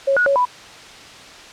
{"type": "tone with pitch steps", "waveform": "sine", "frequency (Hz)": [548, 1457, 556, 991], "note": ["C#5", "F#6", "C#5", "B5"], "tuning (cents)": [-20, -27, 5, 6], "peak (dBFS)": -13, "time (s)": [0.07, 0.454], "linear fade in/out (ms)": 10, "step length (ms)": 96, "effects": ["white hiss -39 dBFS RMS until 1.52 s", "low-pass 5000 Hz 12 dB/octave"]}